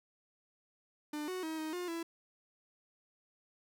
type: tone with pitch steps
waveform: 45% pulse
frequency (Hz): 299.2 / 368.9 / 318.2 / 313.2 / 356.8 / 333.4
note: D4 / F#4 / D#4 / D#4 / F4 / E4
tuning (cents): +32 / -5 / +39 / +11 / +37 / +20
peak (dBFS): -37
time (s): 1.13-2.03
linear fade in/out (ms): 5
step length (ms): 150
effects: none